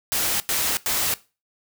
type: noise bursts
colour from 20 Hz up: white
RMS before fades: -23 dBFS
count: 3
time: 0.12-1.14 s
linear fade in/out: 0 ms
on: 280 ms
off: 90 ms
effects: noise-tail reverb RT60 0.3 s tail -19 dB re dry